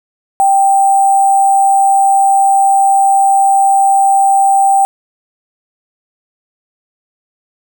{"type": "tone with sample-and-hold", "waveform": "sine", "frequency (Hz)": 784, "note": "G5", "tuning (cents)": 0, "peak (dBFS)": -6, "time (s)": [0.4, 4.85], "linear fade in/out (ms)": 0, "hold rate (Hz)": 8820, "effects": []}